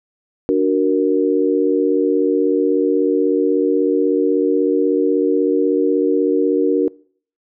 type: chord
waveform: sine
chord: D augmented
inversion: none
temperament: equal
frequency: 293.7 / 370 / 466.2 Hz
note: D4 / F#4 / A#4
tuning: 0 / 0 / 0 cents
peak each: -17 dBFS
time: 0.49-6.88 s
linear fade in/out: 0 ms
effects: noise-tail reverb RT60 0.5 s tail -23 dB re dry